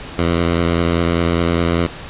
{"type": "tone with vibrato", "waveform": "10% pulse", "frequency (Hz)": 85, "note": "F2", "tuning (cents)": -46, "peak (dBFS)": -6, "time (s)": [0.18, 1.87], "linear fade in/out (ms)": 10, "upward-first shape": "sine", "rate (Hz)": 10, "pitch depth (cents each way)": 33, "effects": ["pink hiss -32 dBFS RMS until 2.09 s", "resampled to 8000 Hz"]}